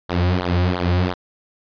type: tone with flanger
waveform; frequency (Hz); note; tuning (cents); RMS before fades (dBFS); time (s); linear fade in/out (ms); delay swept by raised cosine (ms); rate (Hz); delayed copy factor
sawtooth; 89.3; F2; +39; -19; 0.09-1.14; 10; 0.38 to 4.58; 2.9; -0.9
effects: resampled to 11025 Hz